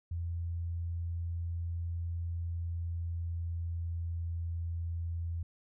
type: tone with pitch glide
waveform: sine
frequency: 84.9 to 84.22 Hz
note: F2 to E2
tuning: -48 to +38 cents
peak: -33 dBFS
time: 0.11-5.43 s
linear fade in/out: 5 ms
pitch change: -14 cents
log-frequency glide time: 2.27-4.36 s
effects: none

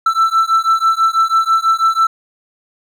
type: beating tone pair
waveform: triangle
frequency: 1327 / 1333.1 Hz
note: E6 / E6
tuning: +11 / +19 cents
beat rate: 6.1 Hz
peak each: -12 dBFS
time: 0.06-2.07 s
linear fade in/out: 5 ms
effects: none

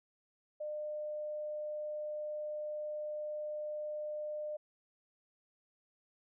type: tone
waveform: sine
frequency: 603 Hz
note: D5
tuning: 46 cents sharp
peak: -37 dBFS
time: 0.6-4.57 s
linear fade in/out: 10 ms
effects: none

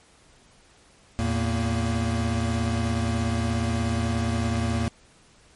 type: tone cluster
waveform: square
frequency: 82.3 / 113.2 / 230.1 Hz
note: E2 / A2 / A#3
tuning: -2 / +50 / -22 cents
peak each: -28 dBFS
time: 1.19-4.88 s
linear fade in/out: 0 ms
effects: pink hiss -56 dBFS RMS until 5.55 s + MP3 48 kbps

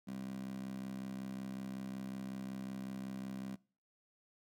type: tone with high-pass filter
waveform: 15% pulse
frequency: 65.41 Hz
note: C2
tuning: in tune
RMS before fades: -44 dBFS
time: 0.07-3.56 s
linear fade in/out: 10 ms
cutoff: 200 Hz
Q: 3.2
effects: noise-tail reverb RT60 0.4 s tail -23 dB re dry

